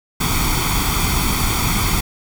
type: noise with comb filter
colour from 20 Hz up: pink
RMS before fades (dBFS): -18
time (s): 0.2-2.01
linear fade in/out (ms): 10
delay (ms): 0.88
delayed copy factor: +0.75
effects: none